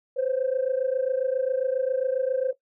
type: tone pair together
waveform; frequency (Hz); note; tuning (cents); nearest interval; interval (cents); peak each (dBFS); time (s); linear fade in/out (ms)
sine; 510 / 537.4; C5 / C5; -44 / +46; minor second; 90; -24; 0.16-2.53; 20
effects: noise-tail reverb RT60 0.1 s tail -17 dB re dry + tanh soft clip ceiling -17 dBFS